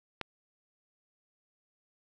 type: click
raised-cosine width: 0.3 ms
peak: -18 dBFS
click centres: 0.213 s
effects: none